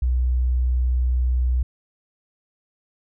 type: tone with tanh clipping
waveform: triangle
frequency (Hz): 62.3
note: B1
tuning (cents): +16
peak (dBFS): -17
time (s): 0.02-1.63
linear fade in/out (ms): 5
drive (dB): 4
effects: none